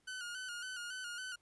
sawtooth tone with vibrato, 1469 Hz, F#6, 13 cents flat, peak -38 dBFS, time 0.07-1.36 s, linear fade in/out 10 ms, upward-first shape square, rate 3.6 Hz, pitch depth 51 cents each way, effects pink hiss -75 dBFS RMS until 1.41 s + resampled to 24000 Hz

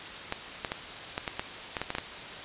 clicks, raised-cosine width 0.3 ms, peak -14 dBFS, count 11, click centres 0.324 / 0.648 / 0.719 / 1.179 / 1.278 / 1.395 / 1.768 / 1.816 / 1.904 / 1.951 / 1.984 s, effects white hiss -40 dBFS RMS until 2.44 s + resampled to 8000 Hz

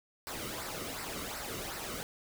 pink noise with flanger, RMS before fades -40 dBFS, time 0.27-2.03 s, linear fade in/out 0 ms, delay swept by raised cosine 0.3 to 1.21 ms, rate 2.7 Hz, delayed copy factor -0.6, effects none

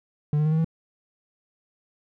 triangle tone with pitch steps, 148.5 / 151.88 / 155.34 / 158.88 / 162.5 Hz, D3 / D#3 / D#3 / D#3 / E3, +20 / -41 / -2 / +37 / -24 cents, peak -17 dBFS, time 0.33-0.645 s, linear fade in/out 2 ms, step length 63 ms, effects none

